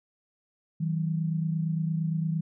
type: tone pair together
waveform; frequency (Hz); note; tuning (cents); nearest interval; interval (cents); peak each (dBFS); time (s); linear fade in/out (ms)
sine; 160.27 / 189; E3 / F#3; -48 / +37; minor third; 285; -26 / -33; 0.8-2.41; 10
effects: none

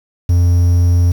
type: tone with quantisation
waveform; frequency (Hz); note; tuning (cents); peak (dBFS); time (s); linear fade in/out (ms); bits
triangle; 87.31; F2; 0; -6; 0.29-1.12; 5; 6
effects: none

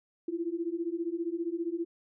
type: beating tone pair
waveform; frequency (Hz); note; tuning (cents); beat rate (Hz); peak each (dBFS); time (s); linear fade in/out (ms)
sine; 329.6 / 344.6; E4 / F4; 0 / -23; 15; -34 / -33; 0.28-1.85; 5
effects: none

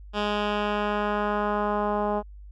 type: tone with low-pass filter sweep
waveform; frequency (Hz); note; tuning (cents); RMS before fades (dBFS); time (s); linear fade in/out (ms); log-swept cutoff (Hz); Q
10% pulse; 207.7; G#3; 0; -26; 0.13-2.23; 50; 3600 to 820; 1.4
effects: added 50 Hz sine -41 dBFS peak until 2.51 s

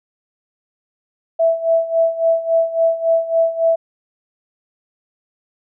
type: tone with tremolo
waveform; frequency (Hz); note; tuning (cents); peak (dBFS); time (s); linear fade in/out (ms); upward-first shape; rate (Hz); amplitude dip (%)
sine; 659.3; E5; 0; -10; 1.39-3.76; 10; sine; 3.6; 80
effects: none

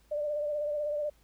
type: tone with vibrato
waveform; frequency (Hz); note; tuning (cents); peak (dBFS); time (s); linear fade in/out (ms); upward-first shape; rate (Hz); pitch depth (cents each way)
sine; 593; D5; +17; -29; 0.11-1.1; 10; sine; 16; 36
effects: added 54 Hz sine -62 dBFS peak until 1.23 s + pink hiss -67 dBFS RMS until 1.23 s

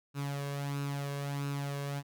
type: tone with flanger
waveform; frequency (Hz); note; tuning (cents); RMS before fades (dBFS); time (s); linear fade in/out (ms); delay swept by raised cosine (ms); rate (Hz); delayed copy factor
sawtooth; 141.4; C#3; +35; -36; 0.14-2.03; 50; 0.75 to 1.85; 1.5; +0.55
effects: none

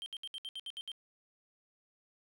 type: tone bursts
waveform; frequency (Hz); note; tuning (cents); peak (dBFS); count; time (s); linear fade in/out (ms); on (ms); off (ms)
triangle; 3148; G7; +7; -38; 9; 0.02-0.917; 0; 41; 66
effects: none

